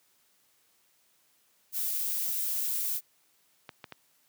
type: noise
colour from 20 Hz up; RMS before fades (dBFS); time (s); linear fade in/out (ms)
violet; -31; 1.72-3.01; 50
type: clicks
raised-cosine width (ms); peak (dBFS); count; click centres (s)
0.3; -25; 3; 3.692 / 3.842 / 3.923
effects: white hiss -68 dBFS RMS until 4.28 s + high-pass 100 Hz 12 dB/octave